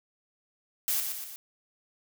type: noise with echo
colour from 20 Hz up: blue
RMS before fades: -28 dBFS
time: 0.88-1 s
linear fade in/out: 0 ms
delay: 120 ms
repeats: 3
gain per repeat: -5 dB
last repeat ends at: 1.36 s
effects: none